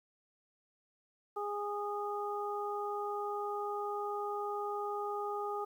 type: harmonic tone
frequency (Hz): 411.5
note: G#4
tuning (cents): -16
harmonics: 1 / 2 / 3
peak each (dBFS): -38 / -39 / -40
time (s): 1.36-5.65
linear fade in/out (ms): 10
effects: 11-bit